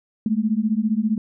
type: beating tone pair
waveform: sine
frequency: 209.5 / 224.5 Hz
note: G#3 / A3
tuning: +15 / +35 cents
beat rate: 15 Hz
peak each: -21 dBFS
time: 0.26-1.18 s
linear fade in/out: 2 ms
effects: none